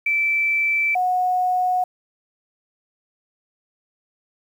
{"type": "tone pair in turn", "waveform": "sine", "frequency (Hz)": [2326, 731.2], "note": ["D7", "F#5"], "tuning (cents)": [-17, -21], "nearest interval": "octave + minor sixth", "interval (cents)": 2004, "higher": "first", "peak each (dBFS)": -17, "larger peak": "neither", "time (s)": [[0.06, 0.95], [0.95, 1.84]], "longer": "neither", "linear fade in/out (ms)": 5, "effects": ["8-bit"]}